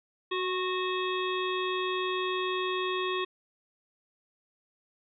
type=harmonic tone with a mistuned harmonic; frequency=370 Hz; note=F#4; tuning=in tune; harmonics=1 / 3 / 5 / 7 / 9 / 10; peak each=-31 / -33 / -39 / -38 / -39 / -41 dBFS; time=0.31-3.25 s; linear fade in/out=10 ms; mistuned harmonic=3; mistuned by=-26 cents; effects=none